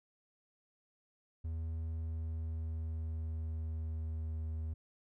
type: tone with pitch glide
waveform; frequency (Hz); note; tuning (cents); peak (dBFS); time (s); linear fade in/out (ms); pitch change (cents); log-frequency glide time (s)
triangle; 80.9 to 79.37; E2 to D#2; -32 to +35; -34; 1.44-4.74; 10; -33; 1.68-4.47
effects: none